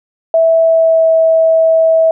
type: tone with pitch glide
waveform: sine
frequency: 655 to 649 Hz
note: E5 to E5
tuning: -11 to -27 cents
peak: -6 dBFS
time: 0.34-2.11 s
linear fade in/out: 2 ms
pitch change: -16 cents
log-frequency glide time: 0.63-1.09 s
effects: none